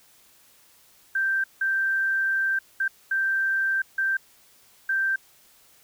sine tone bursts at uneven times, 1568 Hz, G6, in tune, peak -21 dBFS, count 6, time 1.15-1.44 / 1.61-2.59 / 2.8-2.88 / 3.11-3.82 / 3.98-4.17 / 4.89-5.16 s, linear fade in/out 5 ms, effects white hiss -57 dBFS RMS until 5.83 s

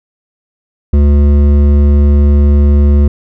sine tone with hard clipping, 72 Hz, D2, 34 cents flat, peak -6 dBFS, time 0.93-3.08 s, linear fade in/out 5 ms, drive 11 dB, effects none

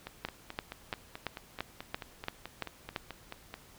two click trains, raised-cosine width 0.3 ms, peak -24 / -17 dBFS, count 17 / 9, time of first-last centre 0.07-3.541 / 0.25-2.962 s, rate 4.61 / 2.95 Hz, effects pink hiss -57 dBFS RMS until 3.78 s

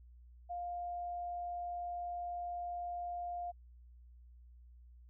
sine tone, 703 Hz, F5, 11 cents sharp, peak -38 dBFS, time 0.49-3.52 s, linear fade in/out 20 ms, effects added 60 Hz sine -55 dBFS peak until 5.09 s

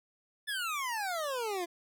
25% pulse exponential sweep, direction down, 1762 to 335 Hz, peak -29 dBFS, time 0.47-1.66 s, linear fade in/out 20 ms, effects none

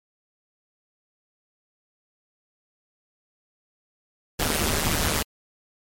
pink noise with amplitude modulation, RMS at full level -20 dBFS, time 4.39-5.23 s, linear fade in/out 10 ms, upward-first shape sine, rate 153 Hz, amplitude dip 85%, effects MP3 64 kbps

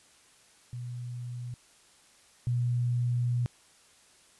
sine tone pair in turn, 122.2 / 121.56 Hz, B2 / B2, -18 / -27 cents, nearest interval unison, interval 9 cents, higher first, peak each -35 / -25 dBFS, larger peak second, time 0.73-1.54 / 2.47-3.46 s, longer second, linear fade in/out 0 ms, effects white hiss -60 dBFS RMS until 4.39 s + resampled to 24000 Hz

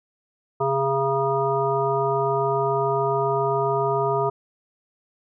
harmonic tone, 136.4 Hz, C#3, 28 cents flat, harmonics 1 / 3 / 5 / 7 / 9, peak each -29 / -23 / -26 / -26 / -28 dBFS, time 0.6-4.3 s, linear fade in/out 10 ms, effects none

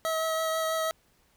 25% pulse tone with vibrato, 643 Hz, E5, 43 cents flat, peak -23 dBFS, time 0.05-0.91 s, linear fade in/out 0 ms, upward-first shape triangle, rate 6.1 Hz, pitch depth 14 cents each way, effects pink hiss -66 dBFS RMS until 1.36 s

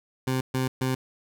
20% pulse tone bursts, 130 Hz, C3, 11 cents flat, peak -19 dBFS, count 3, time 0.27-0.95 s, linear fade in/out 5 ms, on 140 ms, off 130 ms, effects none

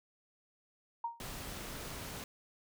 sine tone with exponential decay, 932.3 Hz, A#5, in tune, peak -31 dBFS, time 1.04-1.24 s, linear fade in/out 5 ms, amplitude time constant 43 ms
pink noise, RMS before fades -44 dBFS, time 1.2-2.24 s, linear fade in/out 2 ms
effects none

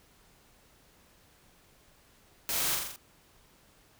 white noise with echo, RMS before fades -32 dBFS, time 2.49-2.75 s, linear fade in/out 0 ms, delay 42 ms, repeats 5, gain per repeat -3 dB, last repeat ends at 2.96 s, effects pink hiss -62 dBFS RMS until 3.99 s

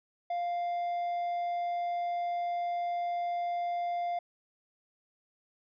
triangle tone, 698.5 Hz, F5, in tune, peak -28 dBFS, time 0.3-4.19 s, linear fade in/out 5 ms, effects resampled to 11025 Hz

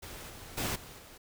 pink noise with level steps, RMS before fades -45 / -48 / -33 / -49 / -52 dBFS, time 0.02-1.18 s, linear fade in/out 10 ms, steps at 0.29 / 0.57 / 0.75 / 0.98 s, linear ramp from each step 10 ms, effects none

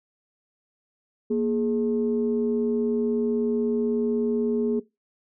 sine tone pair together, 235.2 / 419 Hz, A#3 / G#4, +16 / +15 cents, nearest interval minor seventh, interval 999 cents, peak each -23 dBFS, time 1.3-4.8 s, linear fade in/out 10 ms, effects noise-tail reverb RT60 0.2 s tail -18 dB re dry + tanh soft clip ceiling -14 dBFS

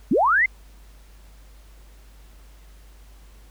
sine linear sweep, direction up, 179.7 to 2132 Hz, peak -15 dBFS, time 0.11-0.46 s, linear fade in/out 5 ms, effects added 50 Hz sine -45 dBFS peak until 3.5 s + pink hiss -56 dBFS RMS until 3.5 s

